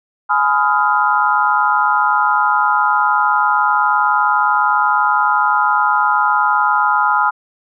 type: chord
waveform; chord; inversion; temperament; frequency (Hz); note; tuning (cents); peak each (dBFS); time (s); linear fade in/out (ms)
sine; F half-diminished seventh; first; just; 838.1 / 1005.8 / 1257.2 / 1396.9; Ab5 / Cb6 / Eb6 / F6; +16 / +31 / +18 / 0; -17; 0.29-7.31; 20
effects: none

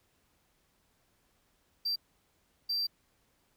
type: tone bursts at uneven times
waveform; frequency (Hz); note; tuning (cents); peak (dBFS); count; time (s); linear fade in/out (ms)
triangle; 4699; D8; 0; -28; 2; 1.85-1.96 / 2.69-2.87; 10
effects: pink hiss -72 dBFS RMS until 3.56 s

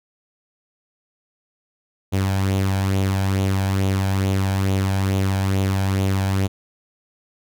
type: tone with flanger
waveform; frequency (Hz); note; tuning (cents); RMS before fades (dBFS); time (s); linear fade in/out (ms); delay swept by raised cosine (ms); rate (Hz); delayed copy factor
sawtooth; 96.5; G2; -27; -20; 2.12-6.48; 20; 0.29 to 1.29; 2.3; +0.5
effects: none

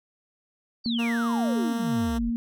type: exponential sweep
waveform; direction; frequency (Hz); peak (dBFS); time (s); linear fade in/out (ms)
sine; down; 4726 to 38.89; -30; 0.84-2.31; 20
type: tone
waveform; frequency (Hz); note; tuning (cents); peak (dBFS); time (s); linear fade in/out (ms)
sine; 233.1; A#3; 0; -24; 0.86-2.36; 0
type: tone with pitch glide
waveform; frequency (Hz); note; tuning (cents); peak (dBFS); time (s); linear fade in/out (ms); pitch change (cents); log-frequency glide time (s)
10% pulse; 233.1 to 229.8; A#3 to A#3; 0 to -25; -24; 0.98-2.19; 20; -25; 1.18-2.05
effects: none

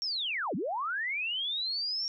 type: linear two-way sweep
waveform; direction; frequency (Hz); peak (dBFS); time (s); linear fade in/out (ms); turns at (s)
sine; down then up; 5588 to 154.3 to 5588; -30; 0.02-2.08; 0; 0.55
effects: none

